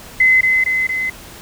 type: tone with echo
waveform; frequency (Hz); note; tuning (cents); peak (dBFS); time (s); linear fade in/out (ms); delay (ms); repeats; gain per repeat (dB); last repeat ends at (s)
sine; 2043; C7; -42; -8; 0.2-0.41; 5; 230; 3; -3; 1.1
effects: pink hiss -37 dBFS RMS until 1.41 s